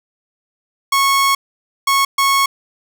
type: tone bursts at uneven times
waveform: sawtooth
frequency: 1100 Hz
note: C#6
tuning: 14 cents flat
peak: -8 dBFS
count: 3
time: 0.92-1.35 / 1.87-2.05 / 2.18-2.46 s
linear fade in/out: 5 ms
effects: none